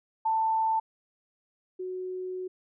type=tone pair in turn; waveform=sine; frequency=888 / 369 Hz; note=A5 / F#4; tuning=+16 / -5 cents; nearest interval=octave + minor third; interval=1521 cents; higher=first; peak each=-23 / -32 dBFS; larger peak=first; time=0.25-0.8 / 1.79-2.48 s; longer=second; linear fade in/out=10 ms; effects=none